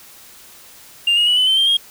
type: tone with pitch steps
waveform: sine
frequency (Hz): 2800 / 2870 / 2943 / 3017 / 3092 / 3170 / 3250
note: F7 / F7 / F#7 / F#7 / G7 / G7 / G#7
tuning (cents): +4 / +47 / -10 / +33 / -24 / +19 / -38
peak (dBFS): -10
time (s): 1.07-1.77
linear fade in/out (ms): 5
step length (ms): 100
effects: tanh soft clip ceiling -10 dBFS + white hiss -43 dBFS RMS until 1.9 s